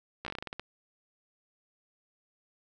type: slowing click train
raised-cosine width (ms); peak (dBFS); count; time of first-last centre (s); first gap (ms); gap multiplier
0.3; -21; 11; 0.25-0.596; 14; 1.19
effects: none